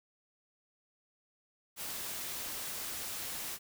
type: noise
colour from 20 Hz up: white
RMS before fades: -40 dBFS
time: 1.76-3.59 s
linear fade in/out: 50 ms
effects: none